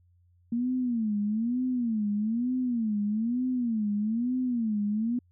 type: tone with vibrato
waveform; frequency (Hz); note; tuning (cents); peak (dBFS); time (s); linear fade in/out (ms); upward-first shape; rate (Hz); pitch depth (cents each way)
sine; 229.2; A#3; -29; -25; 0.52-5.19; 5; sine; 1.1; 190
effects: added 88 Hz sine -60 dBFS peak until 5.31 s